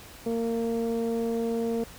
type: tone with low-pass filter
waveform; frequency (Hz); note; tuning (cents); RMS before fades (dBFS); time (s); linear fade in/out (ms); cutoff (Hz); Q
sawtooth; 230; A#3; -23; -28; 0.26-1.84; 5; 510; 2.8
effects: pink hiss -47 dBFS RMS until 1.98 s